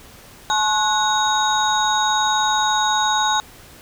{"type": "tone cluster", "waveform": "sine", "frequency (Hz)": [856, 1077, 1471, 3765, 6630], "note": ["A5", "C6", "F#6", "A#7", "G#8"], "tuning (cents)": [-48, 50, -11, 16, -4], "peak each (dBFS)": [-19, -24, -24, -22, -27], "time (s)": [0.5, 3.4], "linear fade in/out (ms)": 0, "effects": ["pink hiss -44 dBFS RMS until 3.81 s"]}